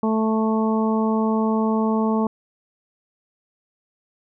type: harmonic tone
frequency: 220 Hz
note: A3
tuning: in tune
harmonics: 1 / 2 / 3 / 4 / 5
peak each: -19 / -25 / -30 / -28 / -30 dBFS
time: 0.03-2.27 s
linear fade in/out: 2 ms
effects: none